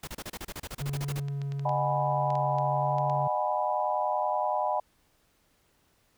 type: noise bursts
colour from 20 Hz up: pink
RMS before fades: -38 dBFS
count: 16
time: 0.03-1.199 s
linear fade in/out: 5 ms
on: 44 ms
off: 31 ms
type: clicks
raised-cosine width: 0.2 ms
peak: -28 dBFS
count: 12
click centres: 0.512 / 1.013 / 1.284 / 1.417 / 1.521 / 1.595 / 1.693 / 2.304 / 2.354 / 2.585 / 2.984 / 3.098 s
type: tone with vibrato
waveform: triangle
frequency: 140.7 Hz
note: C#3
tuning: 26 cents sharp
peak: -28 dBFS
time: 0.8-3.28 s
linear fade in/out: 10 ms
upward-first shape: sine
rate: 1 Hz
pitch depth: 12 cents each way
type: chord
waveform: sine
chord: G# minor seventh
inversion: second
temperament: equal with one note detuned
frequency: 611.2 / 740 / 830.6 / 987.8 Hz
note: D#5 / F#5 / G#5 / B5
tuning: -31 / 0 / 0 / 0 cents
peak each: -31 dBFS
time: 1.65-4.8 s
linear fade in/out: 5 ms
effects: pink hiss -68 dBFS RMS until 6.17 s